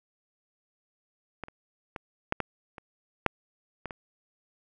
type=clicks; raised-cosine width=0.5 ms; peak=-20 / -30 / -21 / -10 / -13 / -27 / -6 / -20 / -23 dBFS; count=9; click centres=1.437 / 1.484 / 1.962 / 2.324 / 2.403 / 2.782 / 3.263 / 3.857 / 3.908 s; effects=none